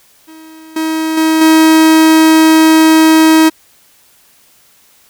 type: tone with level steps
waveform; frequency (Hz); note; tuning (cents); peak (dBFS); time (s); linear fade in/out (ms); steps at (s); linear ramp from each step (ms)
45% pulse; 318.2; D#4; +39; -33 / -13 / -8 / -4; 0.27-3.5; 20; 0.76 / 1.17 / 1.41; 5
effects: white hiss -48 dBFS RMS until 5.09 s